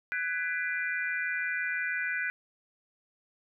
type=chord; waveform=sine; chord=G# half-diminished seventh; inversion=third; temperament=just; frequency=1495.1 / 1661.2 / 1993.5 / 2392 Hz; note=F#6 / G#6 / B6 / D7; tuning=+18 / 0 / +16 / +31 cents; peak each=-32 / -37 / -35 / -37 dBFS; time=0.12-2.3 s; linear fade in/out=0 ms; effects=none